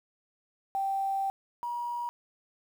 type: tone pair in turn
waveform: sine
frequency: 781 / 957.1 Hz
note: G5 / A#5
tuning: -7 / +45 cents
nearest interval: major third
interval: 352 cents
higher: second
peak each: -27 / -31 dBFS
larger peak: first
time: 0.75-1.3 / 1.63-2.09 s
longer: first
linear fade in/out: 0 ms
effects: 9-bit